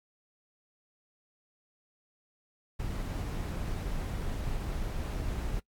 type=noise; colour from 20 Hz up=brown; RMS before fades=-34 dBFS; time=2.79-5.6 s; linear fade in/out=10 ms; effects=noise-tail reverb RT60 0.1 s tail -23 dB re dry + AAC 64 kbps